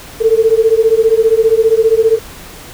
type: beating tone pair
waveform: sine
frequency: 440 / 455 Hz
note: A4 / A#4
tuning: 0 / -42 cents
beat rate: 15 Hz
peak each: -10 dBFS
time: 0.2-2.19 s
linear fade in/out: 20 ms
effects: pink hiss -33 dBFS RMS until 2.73 s